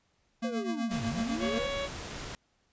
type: tone with tremolo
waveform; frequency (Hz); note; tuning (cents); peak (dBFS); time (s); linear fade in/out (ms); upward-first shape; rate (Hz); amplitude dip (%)
square; 230; A#3; -23; -29; 0.42-1.59; 10; triangle; 8; 80
type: linear two-way sweep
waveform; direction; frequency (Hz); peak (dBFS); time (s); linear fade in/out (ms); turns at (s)
triangle; down then up; 535 to 96.2 to 535; -33; 0.44-1.68; 5; 1.05
type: noise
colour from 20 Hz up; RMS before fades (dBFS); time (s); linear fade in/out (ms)
pink; -40; 0.91-2.35; 0
type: harmonic tone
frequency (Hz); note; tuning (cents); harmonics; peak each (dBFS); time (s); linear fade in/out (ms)
559; C#5; +14; 1 / 2 / 3 / 4 / 5 / 6 / 7; -33 / -41 / -45 / -41 / -46 / -42 / -46; 1.39-1.89; 50
effects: pink hiss -72 dBFS RMS until 2.72 s + resampled to 16000 Hz